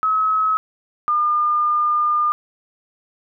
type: tone pair in turn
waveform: sine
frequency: 1283 / 1208.3 Hz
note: E6 / D6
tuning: -47 / +49 cents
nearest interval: minor second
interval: 104 cents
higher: first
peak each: -15 dBFS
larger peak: neither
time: 0.03-0.57 / 1.08-2.32 s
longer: second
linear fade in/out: 0 ms
effects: none